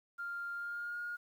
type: tone with pitch glide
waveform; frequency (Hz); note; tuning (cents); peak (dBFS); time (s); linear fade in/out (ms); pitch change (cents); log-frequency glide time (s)
sine; 1396.9 to 1427.9; F6 to F6; 0 to +38; -37; 0.18-1.17; 20; +38; 0.54-0.99
effects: tanh soft clip ceiling -33 dBFS + 11-bit